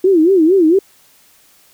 sine tone with vibrato, 349.6 Hz, F4, 2 cents sharp, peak -7 dBFS, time 0.04-0.79 s, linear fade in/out 5 ms, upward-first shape sine, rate 4.4 Hz, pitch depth 210 cents each way, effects white hiss -50 dBFS RMS until 1.73 s

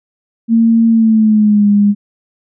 sine tone with pitch glide, 228.1 to 204.4 Hz, A#3 to G#3, -37 to -27 cents, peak -6 dBFS, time 0.48-1.95 s, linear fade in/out 50 ms, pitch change -190 cents, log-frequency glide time 0.89-1.68 s, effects none

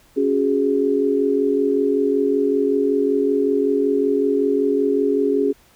sine chord, C# suspended fourth, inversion none, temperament equal, 277.2 / 370 / 415.3 Hz, C#4 / F#4 / G#4, 0 / 0 / 0 cents, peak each -20 / -23 / -18 dBFS, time 0.16-5.53 s, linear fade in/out 20 ms, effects pink hiss -54 dBFS RMS until 5.75 s

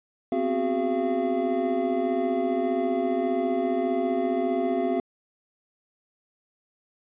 triangle tone cluster, 247.2 / 262.2 / 366.7 / 408.4 / 683 Hz, B3 / C4 / F#4 / G#4 / F5, +2 / +4 / -15 / -29 / -39 cents, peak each -33 / -26 / -26 / -29 / -26 dBFS, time 0.32-5 s, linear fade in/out 2 ms, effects resampled to 8000 Hz

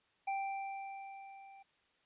square tone with level ramp, 784 Hz, G5, in tune, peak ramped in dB -34 to -55 dBFS, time 0.27-1.63 s, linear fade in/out 10 ms, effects white hiss -73 dBFS RMS until 2.05 s + resampled to 8000 Hz

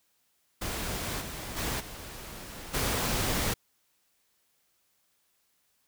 pink noise with level steps, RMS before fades -34 / -39 / -32 / -43 / -29 dBFS, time 0.61-3.54 s, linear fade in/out 10 ms, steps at 1.2 / 1.56 / 1.79 / 2.73 s, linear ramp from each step 20 ms, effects white hiss -72 dBFS RMS until 5.87 s

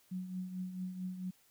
sine tone with tremolo, 184.2 Hz, F#3, 7 cents flat, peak -35 dBFS, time 0.11-1.31 s, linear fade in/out 10 ms, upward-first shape triangle, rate 4.5 Hz, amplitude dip 65%, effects white hiss -68 dBFS RMS until 1.5 s

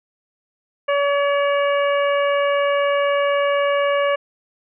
harmonic tone, 568 Hz, C#5, 42 cents sharp, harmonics 1 / 2 / 3 / 4 / 5, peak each -17 / -23 / -27 / -29 / -31 dBFS, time 0.88-4.16 s, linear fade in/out 10 ms, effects none

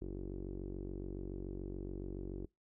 sawtooth tone with low-pass filter, 47.03 Hz, F#1, 29 cents sharp, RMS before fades -43 dBFS, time 0.01-2.46 s, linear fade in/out 10 ms, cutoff 360 Hz, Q 5.6, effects noise-tail reverb RT60 0.2 s tail -25 dB re dry

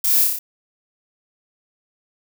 violet noise with echo, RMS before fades -19 dBFS, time 0.04-0.24 s, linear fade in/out 5 ms, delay 30 ms, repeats 5, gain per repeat -2 dB, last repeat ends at 0.39 s, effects none

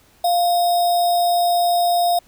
sine tone with sample-and-hold, 698.5 Hz, F5, in tune, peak -14 dBFS, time 0.24-2.19 s, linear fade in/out 5 ms, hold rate 4410 Hz, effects pink hiss -54 dBFS RMS until 2.27 s

